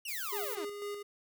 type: exponential sweep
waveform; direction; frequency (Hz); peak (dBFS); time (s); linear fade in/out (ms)
sawtooth; down; 2952 to 285.1; -36; 0.05-0.65; 5
type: noise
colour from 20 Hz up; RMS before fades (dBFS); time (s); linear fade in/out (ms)
violet; -40; 0.08-0.55; 0
type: tone with tremolo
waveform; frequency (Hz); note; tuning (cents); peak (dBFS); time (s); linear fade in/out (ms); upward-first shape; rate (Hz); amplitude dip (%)
square; 409.4; G#4; -25; -37; 0.32-1.03; 10; square; 4; 40
effects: none